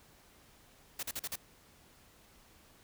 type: noise bursts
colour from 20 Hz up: white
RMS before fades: -38 dBFS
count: 5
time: 0.99-1.358 s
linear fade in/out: 5 ms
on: 40 ms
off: 42 ms
effects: pink hiss -62 dBFS RMS until 2.83 s